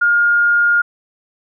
sine tone, 1418 Hz, F6, 26 cents sharp, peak -10 dBFS, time 0.01-0.82 s, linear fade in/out 10 ms, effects none

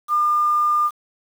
sine tone with quantisation, 1204 Hz, D6, 43 cents sharp, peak -15 dBFS, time 0.08-0.91 s, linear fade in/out 50 ms, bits 7, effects none

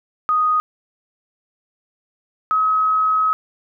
sine tone pair in turn, 1244.5 / 1275.8 Hz, D#6 / D#6, 0 / +43 cents, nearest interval unison, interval 43 cents, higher second, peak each -14 dBFS, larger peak neither, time 0.29-0.6 / 2.51-3.33 s, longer second, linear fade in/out 0 ms, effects none

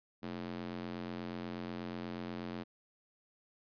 square tone with high-pass filter, 44.13 Hz, F1, 19 cents sharp, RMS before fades -42 dBFS, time 0.22-2.64 s, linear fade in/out 20 ms, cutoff 220 Hz, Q 1.6, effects resampled to 11025 Hz

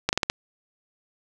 slowing click train, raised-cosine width 0.2 ms, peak -4 dBFS, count 5, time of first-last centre 0.09-0.299 s, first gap 39 ms, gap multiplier 1.2, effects none

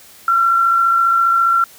sine tone with amplitude modulation, 1362 Hz, F6, 44 cents flat, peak -9 dBFS, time 0.28-1.64 s, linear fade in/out 2 ms, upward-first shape sine, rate 54.8 Hz, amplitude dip 35%, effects white hiss -43 dBFS RMS until 1.78 s

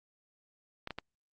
clicks, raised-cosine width 0.3 ms, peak -22 dBFS, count 3, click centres 0.874 / 0.907 / 0.986 s, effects Opus 48 kbps

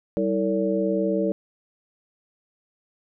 sine tone cluster, 194.1 / 324.1 / 450.1 / 569 Hz, G3 / E4 / A4 / C#5, -17 / -29 / +39 / +45 cents, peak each -26 dBFS, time 0.17-1.32 s, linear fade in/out 0 ms, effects none

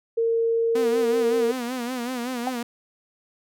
sine tone with pitch glide, 458.2 to 460.9 Hz, A#4 to A#4, -30 to -20 cents, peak -19 dBFS, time 0.17-1.52 s, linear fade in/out 10 ms, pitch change +10 cents, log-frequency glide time 0.5-1.16 s
sawtooth tone with vibrato, 246.9 Hz, B3, in tune, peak -23 dBFS, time 0.75-2.63 s, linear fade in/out 5 ms, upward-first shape sine, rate 5.3 Hz, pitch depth 90 cents each way
sine tone with exponential decay, 770 Hz, G5, 31 cents flat, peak -20 dBFS, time 2.47-2.57 s, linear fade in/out 2 ms, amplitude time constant 20 ms
effects none

